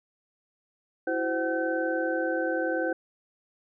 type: tone cluster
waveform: sine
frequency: 330.7 / 371.2 / 519 / 751 / 1529 Hz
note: E4 / F#4 / C5 / F#5 / G6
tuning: +6 / +6 / -14 / +26 / -44 cents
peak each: -30 / -37 / -29 / -35 / -32 dBFS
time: 1.07-2.93 s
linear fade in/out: 5 ms
effects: none